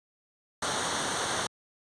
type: noise with comb filter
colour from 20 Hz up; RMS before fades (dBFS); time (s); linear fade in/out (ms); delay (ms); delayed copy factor
pink; -30; 0.62-1.47; 5; 0.4; -0.65
effects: high-pass 100 Hz 12 dB/octave + resampled to 22050 Hz